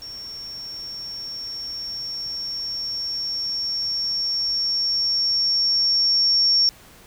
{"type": "tone with level ramp", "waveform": "sine", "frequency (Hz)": 5490, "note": "F8", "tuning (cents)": -31, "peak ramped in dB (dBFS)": [-33, -14], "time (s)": [0.02, 6.69], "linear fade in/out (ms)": 0, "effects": ["pink hiss -48 dBFS RMS until 7.06 s"]}